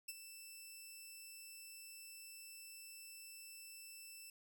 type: tone with ADSR envelope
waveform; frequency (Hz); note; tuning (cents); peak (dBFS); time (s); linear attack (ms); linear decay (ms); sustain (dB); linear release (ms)
10% pulse; 2658; E7; +14; -33; 0.08-4.3; 9; 34; -11; 3
effects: none